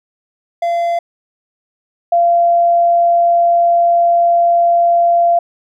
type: tone pair in turn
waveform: triangle / sine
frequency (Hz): 685 / 687.9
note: F5 / F5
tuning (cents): -34 / -26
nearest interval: unison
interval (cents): 8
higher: second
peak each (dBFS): -11 / -8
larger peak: second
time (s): 0.62-0.99 / 2.12-5.39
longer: second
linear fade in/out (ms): 5
effects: none